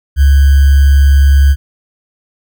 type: tone with sample-and-hold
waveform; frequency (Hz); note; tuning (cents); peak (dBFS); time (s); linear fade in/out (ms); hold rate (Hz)
sine; 69.6; C#2; +8; -3; 0.16-1.56; 50; 1575
effects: none